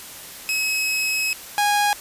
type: tone pair in turn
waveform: sawtooth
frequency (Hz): 2562 / 823.9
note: E7 / G#5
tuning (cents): -50 / -14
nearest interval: octave + minor sixth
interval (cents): 1964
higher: first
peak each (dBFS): -17 / -13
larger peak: second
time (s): 0.49-1.33 / 1.58-1.93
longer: first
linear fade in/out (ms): 0
effects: white hiss -38 dBFS RMS until 2 s + resampled to 32000 Hz